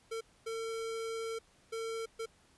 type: tone bursts at uneven times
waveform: square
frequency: 451.9 Hz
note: A4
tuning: 46 cents sharp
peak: -37 dBFS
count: 4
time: 0.11-0.21 / 0.46-1.39 / 1.72-2.06 / 2.19-2.26 s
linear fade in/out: 10 ms
effects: pink hiss -66 dBFS RMS until 2.57 s + resampled to 24000 Hz